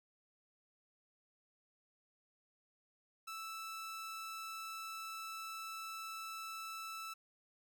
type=tone; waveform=sawtooth; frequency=1318.5 Hz; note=E6; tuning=in tune; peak=-40 dBFS; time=3.27-7.14 s; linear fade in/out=10 ms; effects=none